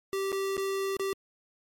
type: tone with dropouts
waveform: square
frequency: 389.5 Hz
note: G4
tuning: 11 cents flat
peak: -29 dBFS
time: 0.13-1.13 s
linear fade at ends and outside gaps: 0 ms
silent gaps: 0.319-0.327 / 0.568-0.578 / 0.967-0.996 s
effects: MP3 64 kbps